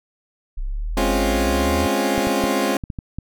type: exponential sweep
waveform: sine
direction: up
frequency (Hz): 31.12 to 83.5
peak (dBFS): -22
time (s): 0.57-1.87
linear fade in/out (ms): 10
type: chord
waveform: 20% pulse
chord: Db major seventh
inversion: second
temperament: equal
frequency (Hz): 207.7 / 261.6 / 277.2 / 349.2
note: Ab3 / C4 / Db4 / F4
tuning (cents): 0 / 0 / 0 / 0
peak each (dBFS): -19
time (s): 0.97-2.77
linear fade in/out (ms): 2
type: clicks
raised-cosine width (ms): 5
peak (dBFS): -16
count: 7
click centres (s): 2.18 / 2.271 / 2.439 / 2.838 / 2.902 / 2.988 / 3.186
effects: none